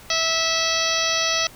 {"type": "harmonic tone with a mistuned harmonic", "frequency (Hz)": 653, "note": "E5", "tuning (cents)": -17, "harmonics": [1, 2, 3, 4, 5, 6, 7, 8, 9], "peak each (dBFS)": [-28, -28, -28, -28, -28, -28, -28, -28, -28], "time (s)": [0.1, 1.47], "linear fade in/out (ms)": 2, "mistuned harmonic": 7, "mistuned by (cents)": -27, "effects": ["pink hiss -45 dBFS RMS until 1.55 s"]}